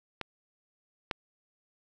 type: clicks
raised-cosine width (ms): 0.3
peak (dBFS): -18 / -14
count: 2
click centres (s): 0.213 / 1.112
effects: none